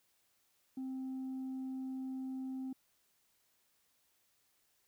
sine tone with tanh clipping, 262 Hz, C4, 2 cents sharp, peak -39 dBFS, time 0.77-2.73 s, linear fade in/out 5 ms, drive 1 dB, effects white hiss -75 dBFS RMS until 4.87 s

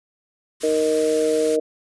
white band-stop noise, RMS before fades -33 dBFS, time 0.6-1.57 s, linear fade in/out 20 ms, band 470 to 1100 Hz, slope 48 dB/octave
harmonic tone, 155.56 Hz, D#3, in tune, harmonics 2 / 3 / 4, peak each -25 / -18 / -24 dBFS, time 0.63-1.6 s, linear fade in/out 10 ms
effects resampled to 24000 Hz

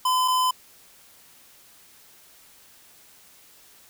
square tone pair in turn, 1017 / 1017 Hz, C6 / C6, -50 / -50 cents, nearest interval unison, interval 0 cents, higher neither, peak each -20 dBFS, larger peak neither, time 0.05-0.28 / 0.28-0.51 s, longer neither, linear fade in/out 5 ms, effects white hiss -53 dBFS RMS until 3.89 s

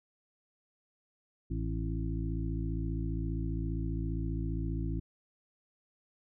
harmonic tone with a mistuned harmonic, 55 Hz, A1, in tune, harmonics 1 / 2 / 3 / 5 / 6, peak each -34 / -37 / -39 / -41 / -42 dBFS, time 1.5-5 s, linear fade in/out 10 ms, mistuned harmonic 5, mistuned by -46 cents, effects none

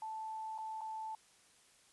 sine tone with dropouts, 878 Hz, A5, 4 cents flat, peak -40 dBFS, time 0.02-1.15 s, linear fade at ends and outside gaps 2 ms, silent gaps 0.579-0.585 / 0.809-0.815 s, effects white hiss -66 dBFS RMS until 1.92 s + resampled to 24000 Hz

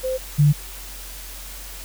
sine tone pair in turn, 518 / 146.88 Hz, C5 / D3, -17 / +1 cents, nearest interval octave + minor seventh, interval 2182 cents, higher first, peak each -21 / -11 dBFS, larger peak second, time 0.03-0.18 / 0.38-0.53 s, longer neither, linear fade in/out 20 ms, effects added 45 Hz sine -37 dBFS peak until 1.84 s + white hiss -38 dBFS RMS until 1.84 s

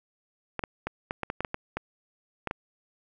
clicks, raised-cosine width 0.5 ms, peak -15 dBFS, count 12, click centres 0.593 / 0.638 / 0.87 / 1.109 / 1.233 / 1.301 / 1.406 / 1.448 / 1.544 / 1.77 / 2.473 / 2.511 s, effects none

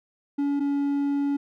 triangle tone pair in turn, 283.9 / 282.9 Hz, C#4 / C#4, +41 / +35 cents, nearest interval unison, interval 6 cents, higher first, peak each -20 dBFS, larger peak neither, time 0.38-0.6 / 0.6-1.37 s, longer second, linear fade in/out 10 ms, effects none

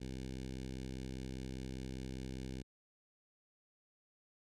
10% pulse tone with notch filter, 65 Hz, C2, 11 cents flat, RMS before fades -44 dBFS, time 0-2.63 s, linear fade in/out 20 ms, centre 1100 Hz, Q 0.51, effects low-pass 8000 Hz 12 dB/octave

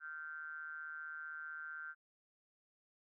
triangle ring-modulated tone, 77.78 Hz, D#2, in tune, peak -39 dBFS, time 0-1.95 s, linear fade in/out 50 ms, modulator 1470 Hz, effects none

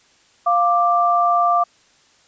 sine tone pair together, 699 / 1177.8 Hz, F5 / D6, +1 / +5 cents, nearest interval major sixth, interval 904 cents, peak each -16 dBFS, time 0.46-1.64 s, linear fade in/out 10 ms, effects white hiss -55 dBFS RMS until 2.27 s + resampled to 16000 Hz

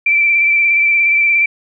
sine tone with vibrato, 2338 Hz, D7, 8 cents flat, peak -9 dBFS, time 0.06-1.46 s, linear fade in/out 5 ms, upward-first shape square, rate 17 Hz, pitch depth 18 cents each way, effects none

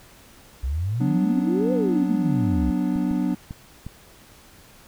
sine exponential two-way sweep, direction up then down, 60.8 to 523.3 to 60.8 Hz, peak -22 dBFS, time 0.63-2.71 s, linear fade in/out 10 ms, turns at 1.73 s
triangle chord, B minor, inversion second, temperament equal, 185 / 246.9 / 293.7 Hz, F#3 / B3 / D4, 0 / 0 / 0 cents, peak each -23 dBFS, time 1-3.35 s, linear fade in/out 10 ms
clicks, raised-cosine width 5 ms, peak -21 dBFS, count 4, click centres 2.96 / 3.112 / 3.509 / 3.866 s
effects pink hiss -50 dBFS RMS until 4.87 s

